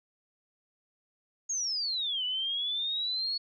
sine exponential two-way sweep, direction down then up, 6690 to 2950 to 4396 Hz, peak -29 dBFS, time 1.49-3.38 s, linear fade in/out 10 ms, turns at 2.24 s, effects none

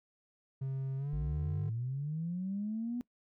triangle tone with pitch glide, 134.1 to 148.79 Hz, C3 to D3, +43 to +23 cents, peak -31 dBFS, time 0.61-1.7 s, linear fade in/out 10 ms, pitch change +180 cents, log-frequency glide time 0.97-1.14 s
sine linear sweep, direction up, 49.79 to 246.9 Hz, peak -33 dBFS, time 1.13-3.01 s, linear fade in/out 0 ms
effects noise-tail reverb RT60 0.1 s tail -22 dB re dry + tanh soft clip ceiling -27 dBFS

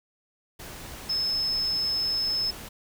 sine tone in noise, 5210 Hz, E8, 21 cents flat, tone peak -24 dBFS, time 1.09-2.51 s, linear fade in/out 10 ms, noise pink, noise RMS -41 dBFS, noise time 0.59-2.69 s, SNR +14 dB, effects none

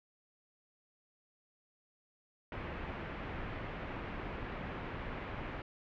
pink low-pass noise, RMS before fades -42 dBFS, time 2.52-5.62 s, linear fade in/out 2 ms, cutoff 2500 Hz, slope 24 dB/octave, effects none

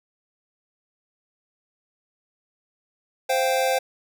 square chord, C suspended fourth, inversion none, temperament equal, 523.3 / 698.5 / 784 Hz, C5 / F5 / G5, 0 / 0 / 0 cents, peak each -23 / -27 / -26 dBFS, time 3.29-3.79 s, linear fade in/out 10 ms, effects none

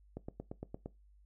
click train, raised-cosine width 2 ms, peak -28 dBFS, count 7, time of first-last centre 0.17-0.86 s, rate 8.7 Hz, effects noise-tail reverb RT60 0.2 s tail -19 dB re dry + added 50 Hz sine -60 dBFS peak until 1.25 s

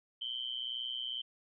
sine tone with amplitude modulation, 3100 Hz, G7, 20 cents flat, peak -32 dBFS, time 0.21-1.22 s, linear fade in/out 10 ms, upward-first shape sine, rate 122 Hz, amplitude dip 90%, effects none

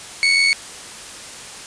30% pulse tone with amplitude modulation, 2217 Hz, C#7, in tune, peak -8 dBFS, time 0.23-0.53 s, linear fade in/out 0 ms, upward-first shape sine, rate 87.3 Hz, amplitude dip 45%, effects white hiss -35 dBFS RMS until 1.66 s + resampled to 22050 Hz

